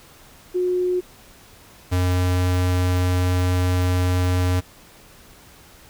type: tone pair in turn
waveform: sine / square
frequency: 361.9 / 90.47 Hz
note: F#4 / F#2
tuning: -38 / -38 cents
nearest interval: 2 octaves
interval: 2400 cents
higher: first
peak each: -18 dBFS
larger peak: neither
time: 0.54-1.01 / 1.91-4.61 s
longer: second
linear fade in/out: 20 ms
effects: pink hiss -48 dBFS RMS until 5.89 s